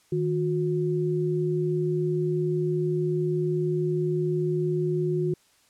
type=tone pair together; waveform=sine; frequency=155.56 / 361.7 Hz; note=D#3 / F#4; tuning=0 / -39 cents; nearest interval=octave + minor third; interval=1461 cents; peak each=-26 / -25 dBFS; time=0.12-5.34 s; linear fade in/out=5 ms; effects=white hiss -62 dBFS RMS until 5.69 s + low-pass 10000 Hz 12 dB/octave